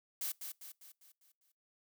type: noise with echo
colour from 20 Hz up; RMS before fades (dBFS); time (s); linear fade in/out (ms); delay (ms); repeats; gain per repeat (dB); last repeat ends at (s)
blue; -38; 0.21-0.32; 5; 200; 6; -6; 1.52
effects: noise-tail reverb RT60 0.3 s tail -24 dB re dry